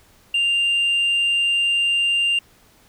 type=tone; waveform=sine; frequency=2791 Hz; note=F7; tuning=2 cents flat; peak=-14 dBFS; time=0.34-2.39 s; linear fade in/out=5 ms; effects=tanh soft clip ceiling -15 dBFS + pink hiss -54 dBFS RMS until 2.88 s